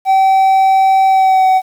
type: tone with pitch glide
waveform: triangle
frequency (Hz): 769 to 754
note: G5 to F#5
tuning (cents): -33 to +32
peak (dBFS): -5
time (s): 0.05-1.62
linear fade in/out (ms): 50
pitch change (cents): -35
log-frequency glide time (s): 1.07-1.48
effects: 7-bit